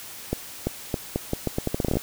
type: accelerating click train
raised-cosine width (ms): 2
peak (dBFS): -10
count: 16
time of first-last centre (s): 0.33-1.97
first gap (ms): 340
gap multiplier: 0.8
effects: white hiss -40 dBFS RMS until 2.02 s